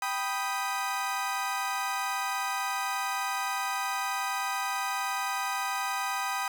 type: chord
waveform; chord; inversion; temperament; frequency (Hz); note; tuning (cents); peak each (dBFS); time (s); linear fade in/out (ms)
30% pulse; G augmented; none; equal; 784 / 987.8 / 1244.5; G5 / B5 / D#6; 0 / 0 / 0; -31; 0.02-6.48; 2
effects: none